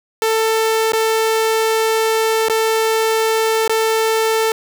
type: tone with dropouts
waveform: sawtooth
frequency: 444.3 Hz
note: A4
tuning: 17 cents sharp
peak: -10 dBFS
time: 0.22-4.52 s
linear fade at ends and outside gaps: 1 ms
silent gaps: 0.921-0.933 / 2.485-2.497 / 3.678-3.695 s
effects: none